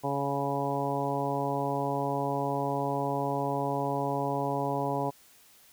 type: harmonic tone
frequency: 140 Hz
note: C#3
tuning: 18 cents sharp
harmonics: 1 / 2 / 3 / 4 / 5 / 6 / 7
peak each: -35 / -35 / -35 / -35 / -35 / -35 / -35 dBFS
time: 0.03-5.11 s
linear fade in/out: 20 ms
effects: white hiss -58 dBFS RMS until 5.72 s